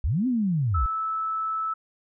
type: linear two-way sweep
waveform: sine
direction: up then down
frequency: 49 to 264.4 to 49 Hz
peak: -21 dBFS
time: 0.04-0.86 s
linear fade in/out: 0 ms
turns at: 0.27 s
type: tone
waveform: sine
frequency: 1309 Hz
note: E6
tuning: 13 cents flat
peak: -25 dBFS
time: 0.74-1.74 s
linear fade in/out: 10 ms
effects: none